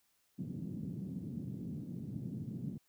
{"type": "band-pass noise", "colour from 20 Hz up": "white", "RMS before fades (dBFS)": -42, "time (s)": [0.38, 2.78], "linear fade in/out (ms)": 10, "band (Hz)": [120, 220], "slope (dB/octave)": 24, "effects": ["white hiss -75 dBFS RMS until 2.88 s"]}